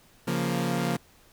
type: chord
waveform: sawtooth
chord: Bb minor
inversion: first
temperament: equal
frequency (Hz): 138.59 / 174.61 / 233.1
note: Db3 / F3 / Bb3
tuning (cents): 0 / 0 / 0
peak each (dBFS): -27 / -25 / -26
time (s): 0.27-0.97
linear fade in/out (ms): 10
effects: pink hiss -58 dBFS RMS until 1.32 s